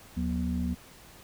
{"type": "tone cluster", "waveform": "sine", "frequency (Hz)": [75.9, 181.4, 241.4], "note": ["D#2", "F#3", "B3"], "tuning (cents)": [-42, -34, -39], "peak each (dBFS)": -31, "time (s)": [0.16, 0.75], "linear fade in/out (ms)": 20, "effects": ["tanh soft clip ceiling -19 dBFS", "pink hiss -52 dBFS RMS until 1.23 s"]}